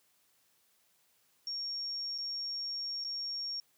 sine tone with dropouts, 5540 Hz, F8, 15 cents flat, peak -35 dBFS, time 1.47-3.6 s, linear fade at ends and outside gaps 1 ms, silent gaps 2.179-2.184 / 3.04-3.047 s, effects white hiss -71 dBFS RMS until 3.77 s + high-pass 80 Hz 12 dB/octave

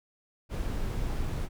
brown noise, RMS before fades -31 dBFS, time 0.49-1.49 s, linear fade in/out 50 ms, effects none

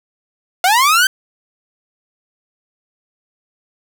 sawtooth linear sweep, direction up, 697 to 1574 Hz, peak -6 dBFS, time 0.64-1.07 s, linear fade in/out 2 ms, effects none

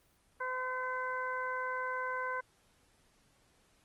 harmonic tone, 510 Hz, C5, 44 cents flat, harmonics 1 / 2 / 3 / 4, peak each -41 / -37 / -38 / -47 dBFS, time 0.4-2.41 s, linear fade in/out 10 ms, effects pink hiss -69 dBFS RMS until 3.84 s + Opus 24 kbps

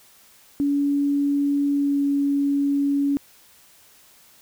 sine tone with pitch glide, 284.1 to 282 Hz, C#4 to C#4, +43 to +30 cents, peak -18 dBFS, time 0.6-3.17 s, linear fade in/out 0 ms, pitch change -13 cents, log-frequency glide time 1.73-2.01 s, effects white hiss -53 dBFS RMS until 4.41 s

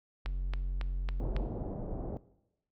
triangle tone, 45.18 Hz, F#1, 40 cents flat, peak -29 dBFS, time 0.25-1.48 s, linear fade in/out 20 ms
click train, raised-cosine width 0.3 ms, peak -23 dBFS, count 5, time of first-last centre 0.26-1.365 s, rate 3.62 Hz
pink low-pass noise, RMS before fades -38 dBFS, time 1.2-2.17 s, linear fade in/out 0 ms, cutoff 690 Hz, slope 24 dB/octave
effects noise-tail reverb RT60 0.9 s tail -19 dB re dry

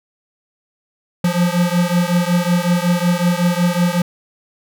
square beating tone pair, 173.3 / 178.7 Hz, F3 / F3, -13 / +40 cents, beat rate 5.4 Hz, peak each -17 / -18 dBFS, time 1.24-4.02 s, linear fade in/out 5 ms, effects none

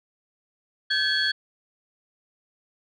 sine tone cluster, 1552 / 1706 / 3333 / 4415 Hz, G6 / G#6 / G#7 / C#8, -18 / +46 / +5 / -8 cents, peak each -26 dBFS, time 0.9-1.32 s, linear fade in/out 10 ms, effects tanh soft clip ceiling -13 dBFS

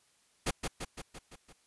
pink noise with echo, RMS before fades -30 dBFS, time 0.46-0.51 s, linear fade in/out 10 ms, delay 170 ms, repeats 6, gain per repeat -4 dB, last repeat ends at 1.53 s, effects white hiss -69 dBFS RMS until 1.66 s + resampled to 24000 Hz

